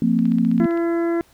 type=chord; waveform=sine; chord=F suspended fourth; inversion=none; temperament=equal with one note detuned; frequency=174.61 / 228 / 261.6 Hz; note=F3 / Bb3 / C4; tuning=0 / -38 / 0 cents; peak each=-21 / -17 / -21 dBFS; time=0.02-0.66 s; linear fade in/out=2 ms
type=click train; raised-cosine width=0.3 ms; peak=-25 dBFS; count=10; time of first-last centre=0.19-0.774 s; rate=15.4 Hz
type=harmonic tone; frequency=337.7 Hz; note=E4; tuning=42 cents sharp; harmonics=1 / 2 / 3 / 4 / 5 / 6; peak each=-18 / -29 / -37 / -35 / -38 / -40 dBFS; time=0.6-1.21 s; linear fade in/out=0 ms
effects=pink hiss -55 dBFS RMS until 1.33 s